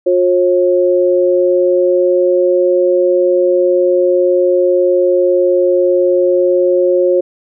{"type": "tone pair together", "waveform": "sine", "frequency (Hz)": [359.2, 541], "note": ["F4", "C#5"], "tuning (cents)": [49, -42], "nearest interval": "perfect fifth", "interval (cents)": 709, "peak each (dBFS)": -11, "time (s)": [0.06, 7.21], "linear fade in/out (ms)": 10, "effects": []}